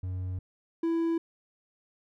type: tone pair in turn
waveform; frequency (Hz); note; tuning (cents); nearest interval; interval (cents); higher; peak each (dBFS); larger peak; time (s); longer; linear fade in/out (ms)
triangle; 92.1 / 331.5; F#2 / E4; -7 / +10; octave + minor seventh; 2217; second; -29 / -23; second; 0.03-0.39 / 0.83-1.18; first; 5
effects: none